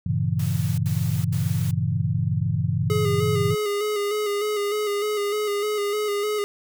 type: chord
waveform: sine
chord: G diminished seventh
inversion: none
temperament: equal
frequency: 98 / 116.54 / 138.59 / 164.81 Hz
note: G2 / Bb2 / Db3 / Fb3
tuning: 0 / 0 / 0 / 0 cents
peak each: -26 dBFS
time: 0.06-3.55 s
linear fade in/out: 5 ms
type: noise bursts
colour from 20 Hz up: white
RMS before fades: -39 dBFS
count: 3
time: 0.39-1.712 s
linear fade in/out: 5 ms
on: 390 ms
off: 76 ms
type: tone with vibrato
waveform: square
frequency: 415.3 Hz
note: G#4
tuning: in tune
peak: -23 dBFS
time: 2.9-6.44 s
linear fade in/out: 0 ms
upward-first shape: square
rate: 3.3 Hz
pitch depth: 31 cents each way
effects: none